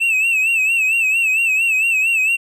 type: tone with vibrato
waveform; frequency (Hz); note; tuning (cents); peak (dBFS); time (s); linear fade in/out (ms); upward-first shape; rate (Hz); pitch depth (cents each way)
triangle; 2637; E7; 0; -12; 0-2.37; 20; sine; 4.4; 81
effects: none